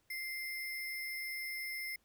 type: tone with sample-and-hold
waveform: sine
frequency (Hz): 2093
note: C7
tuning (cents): 0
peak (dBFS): -38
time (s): 0.1-1.96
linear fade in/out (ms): 5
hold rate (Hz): 7350
effects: pink hiss -75 dBFS RMS until 2.04 s